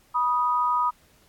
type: tone pair together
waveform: sine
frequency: 976.8 / 1244.5 Hz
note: B5 / D#6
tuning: -19 / 0 cents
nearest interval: major third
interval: 419 cents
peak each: -23 dBFS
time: 0.14-0.91 s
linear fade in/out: 20 ms
effects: pink hiss -60 dBFS RMS until 1.28 s + AAC 64 kbps